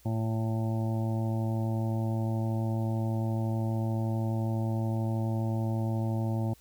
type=harmonic tone; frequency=111.7 Hz; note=A2; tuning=27 cents sharp; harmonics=1 / 2 / 3 / 5 / 6 / 7 / 8; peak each=-28 / -34 / -38 / -42 / -44 / -45 / -46 dBFS; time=0.05-6.54 s; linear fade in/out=10 ms; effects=added 58 Hz sine -61 dBFS peak until 6.6 s + white hiss -61 dBFS RMS until 6.6 s